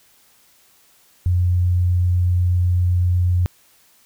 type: tone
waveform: sine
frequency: 89.2 Hz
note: F2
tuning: 37 cents sharp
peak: -14 dBFS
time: 1.26-3.46 s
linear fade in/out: 0 ms
effects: white hiss -55 dBFS RMS until 4.05 s